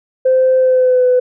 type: tone with pitch glide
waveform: sine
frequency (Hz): 518 to 501.2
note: C5 to B4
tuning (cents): -17 to +25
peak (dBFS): -7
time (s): 0.25-1.2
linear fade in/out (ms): 10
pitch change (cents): -58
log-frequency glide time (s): 0.58-1.06
effects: tanh soft clip ceiling -4 dBFS